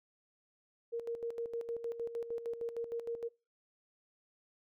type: tone with tremolo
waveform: sine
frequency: 466.2 Hz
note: A#4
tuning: in tune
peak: -34 dBFS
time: 0.92-3.29 s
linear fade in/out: 20 ms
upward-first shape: square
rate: 6.5 Hz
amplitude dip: 65%
effects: noise-tail reverb RT60 0.3 s tail -24 dB re dry